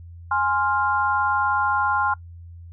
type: chord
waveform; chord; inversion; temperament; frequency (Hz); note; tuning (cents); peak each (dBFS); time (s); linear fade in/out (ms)
sine; F minor; first; equal with one note detuned; 830.6 / 1049.5 / 1396.9; Ab5 / C6 / F6; 0 / +5 / 0; -23; 0.31-2.14; 5
effects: noise-tail reverb RT60 0.1 s tail -23 dB re dry + added 85 Hz sine -38 dBFS peak until 2.72 s